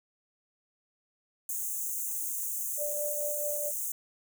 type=high-pass noise; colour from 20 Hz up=white; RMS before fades=-34 dBFS; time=1.49-3.92 s; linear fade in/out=2 ms; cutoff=6200 Hz; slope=96 dB/octave
type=tone with tremolo; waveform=sine; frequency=587.3 Hz; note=D5; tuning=in tune; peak=-31 dBFS; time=2.77-3.72 s; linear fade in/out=50 ms; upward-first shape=triangle; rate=4.6 Hz; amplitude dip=50%
effects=none